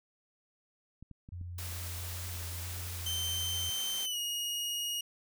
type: clicks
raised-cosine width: 5 ms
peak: -36 dBFS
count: 4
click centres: 1.026 / 1.113 / 1.289 / 1.413 s
type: tone with vibrato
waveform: sine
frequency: 87.31 Hz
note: F2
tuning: in tune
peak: -39 dBFS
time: 1.32-3.7 s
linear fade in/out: 5 ms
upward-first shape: square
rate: 1.5 Hz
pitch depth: 14 cents each way
type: noise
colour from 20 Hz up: white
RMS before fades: -43 dBFS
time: 1.58-4.06 s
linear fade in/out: 5 ms
type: tone with pitch glide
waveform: sawtooth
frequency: 3100 to 2876 Hz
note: G7 to F#7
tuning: -20 to -50 cents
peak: -30 dBFS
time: 3.06-5.01 s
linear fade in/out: 5 ms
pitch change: -130 cents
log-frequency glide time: 4.03-4.18 s
effects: none